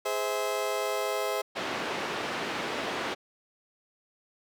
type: chord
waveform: 30% pulse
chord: Ab augmented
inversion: none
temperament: just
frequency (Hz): 415.3 / 519.1 / 648.9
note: Ab4 / C5 / E5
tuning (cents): 0 / -14 / -27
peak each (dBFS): -30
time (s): 0.05-1.42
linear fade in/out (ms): 10
type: band-pass noise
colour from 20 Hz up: pink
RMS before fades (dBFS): -33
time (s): 1.55-3.15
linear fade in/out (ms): 20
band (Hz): 310 to 3300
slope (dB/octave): 12
effects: none